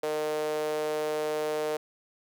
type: tone with high-pass filter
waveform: sawtooth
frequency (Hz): 152.9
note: D#3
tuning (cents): -30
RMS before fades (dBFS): -30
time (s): 0.03-1.77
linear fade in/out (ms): 5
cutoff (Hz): 510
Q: 7.3
effects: none